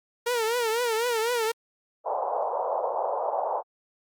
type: tone with vibrato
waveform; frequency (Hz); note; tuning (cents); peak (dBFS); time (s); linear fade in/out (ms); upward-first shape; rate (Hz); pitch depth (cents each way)
sawtooth; 464.3; A#4; -7; -20; 0.26-1.52; 10; triangle; 4; 130
type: band-pass noise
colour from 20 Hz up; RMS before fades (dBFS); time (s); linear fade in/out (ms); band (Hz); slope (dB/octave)
pink; -28; 2.04-3.63; 50; 500 to 990; 48
effects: Opus 48 kbps